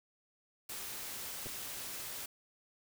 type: noise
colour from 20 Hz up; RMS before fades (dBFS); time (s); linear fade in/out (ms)
white; -43; 0.69-2.26; 5
type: clicks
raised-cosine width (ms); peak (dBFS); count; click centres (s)
2; -33; 2; 1.46 / 1.468
effects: none